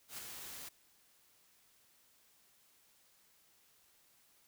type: noise with ADSR envelope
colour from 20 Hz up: white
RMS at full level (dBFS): -44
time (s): 0.08-0.69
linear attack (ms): 97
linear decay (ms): 16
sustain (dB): -4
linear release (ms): 7
effects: white hiss -69 dBFS RMS until 4.47 s